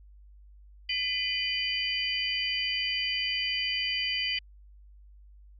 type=tone cluster; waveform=sine; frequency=2014 / 2440 / 3009 / 4707 Hz; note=B6 / D#7 / F#7 / D8; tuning=+33 / -34 / +28 / +3 cents; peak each=-35 / -34 / -30 / -35 dBFS; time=0.89-4.39 s; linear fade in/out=5 ms; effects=added 50 Hz sine -50 dBFS peak until 5.59 s + AAC 48 kbps